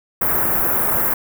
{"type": "band-stop noise", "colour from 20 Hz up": "white", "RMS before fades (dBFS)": -18, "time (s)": [0.21, 1.14], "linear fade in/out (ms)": 5, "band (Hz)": [1600, 13000], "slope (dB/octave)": 24, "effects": []}